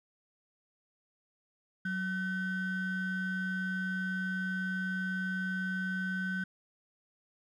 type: ring-modulated tone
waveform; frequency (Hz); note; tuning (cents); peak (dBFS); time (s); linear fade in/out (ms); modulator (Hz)
triangle; 852; G#5; +44; -26; 1.85-6.44; 5; 666
effects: tanh soft clip ceiling -23 dBFS